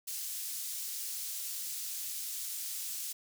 pink high-pass noise, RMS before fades -39 dBFS, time 0.07-3.13 s, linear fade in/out 10 ms, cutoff 6300 Hz, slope 12 dB/octave, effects none

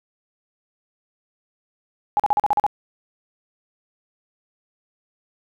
sine tone bursts, 830.6 Hz, G#5, in tune, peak -14 dBFS, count 8, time 2.17-2.665 s, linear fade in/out 0 ms, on 26 ms, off 41 ms, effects none

